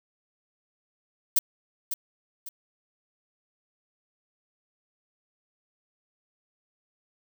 violet noise with echo, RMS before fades -20 dBFS, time 1.36-1.39 s, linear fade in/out 5 ms, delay 550 ms, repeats 2, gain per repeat -9 dB, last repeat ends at 2.49 s, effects none

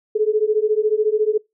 sine beating tone pair, 421.5 / 435.5 Hz, G#4 / A4, +26 / -18 cents, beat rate 14 Hz, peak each -18 dBFS, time 0.15-1.38 s, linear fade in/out 10 ms, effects noise-tail reverb RT60 0.2 s tail -24 dB re dry

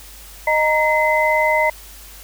sine tone cluster, 618 / 932 / 2044 Hz, D#5 / A#5 / C7, -12 / -1 / -41 cents, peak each -18 dBFS, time 0.47-1.7 s, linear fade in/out 5 ms, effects added 50 Hz sine -41 dBFS peak until 2.23 s + white hiss -41 dBFS RMS until 2.23 s

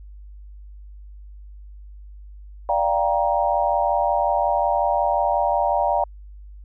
sine chord, G minor seventh, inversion second, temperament equal with one note detuned, 587.3 / 698.5 / 784 / 939.4 Hz, D5 / F5 / G5 / Bb5, 0 / 0 / 0 / +13 cents, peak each -23 dBFS, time 2.69-6.04 s, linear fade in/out 2 ms, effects added 50 Hz sine -38 dBFS peak until 6.64 s

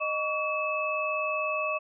sine tone cluster, 617 / 1134 / 2606 Hz, D#5 / C#6 / E7, -15 / +39 / -20 cents, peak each -31 dBFS, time 0-1.79 s, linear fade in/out 20 ms, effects none

